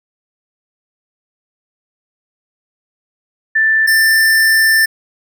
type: tone pair in turn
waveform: sine / square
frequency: 1768 / 1779.3 Hz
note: A6 / A6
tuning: +8 / +19 cents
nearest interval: unison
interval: 11 cents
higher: second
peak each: -9 dBFS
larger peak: neither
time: 3.55-3.87 / 3.87-4.86 s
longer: second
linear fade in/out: 10 ms
effects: none